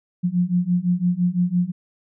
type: beating tone pair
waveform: sine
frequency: 174.61 / 180.51 Hz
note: F3 / F#3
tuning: 0 / -43 cents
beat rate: 5.9 Hz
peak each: -21 / -20 dBFS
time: 0.23-1.72 s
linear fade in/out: 20 ms
effects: none